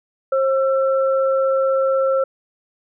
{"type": "tone pair together", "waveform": "sine", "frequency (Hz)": [534.7, 1342], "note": ["C5", "E6"], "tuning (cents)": [37, 31], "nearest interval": "octave + major third", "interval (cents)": 1594, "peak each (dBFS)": [-15, -24], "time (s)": [0.32, 2.24], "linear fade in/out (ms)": 5, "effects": []}